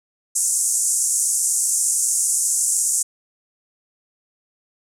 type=band-pass noise; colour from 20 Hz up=white; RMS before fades=-20 dBFS; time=0.35-3.03 s; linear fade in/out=10 ms; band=6400 to 10000 Hz; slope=48 dB/octave; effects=none